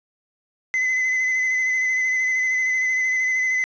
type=tone with vibrato; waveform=triangle; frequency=2032 Hz; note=B6; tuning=49 cents sharp; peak=-17 dBFS; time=0.74-3.64 s; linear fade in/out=0 ms; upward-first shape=sine; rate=13 Hz; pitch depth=24 cents each way; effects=resampled to 16000 Hz + 8-bit